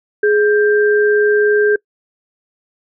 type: tone pair together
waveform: sine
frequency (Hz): 418.5 / 1581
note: G#4 / G6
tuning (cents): +13 / +14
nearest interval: octave + major seventh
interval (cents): 2301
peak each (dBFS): -10 / -17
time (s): 0.23-1.76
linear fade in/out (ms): 5
effects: noise-tail reverb RT60 0.1 s tail -24 dB re dry